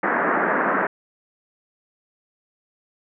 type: band-pass noise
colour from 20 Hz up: white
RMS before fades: -21 dBFS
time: 0.03-0.87 s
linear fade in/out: 5 ms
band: 180 to 1800 Hz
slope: 48 dB/octave
effects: none